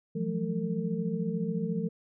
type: tone cluster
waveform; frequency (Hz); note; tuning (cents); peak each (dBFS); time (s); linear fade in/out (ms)
sine; 167.6 / 181.7 / 216 / 453.2; E3 / F#3 / A3 / A#4; +29 / -31 / -32 / -49; -33 / -33 / -34 / -36; 0.15-1.89; 10
effects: none